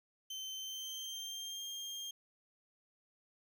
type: tone with pitch glide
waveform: 30% pulse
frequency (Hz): 3091 to 3206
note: G7 to G7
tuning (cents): -25 to +38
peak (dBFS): -39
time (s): 0.3-2.11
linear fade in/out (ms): 5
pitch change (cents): +63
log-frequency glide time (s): 0.55-1.63
effects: none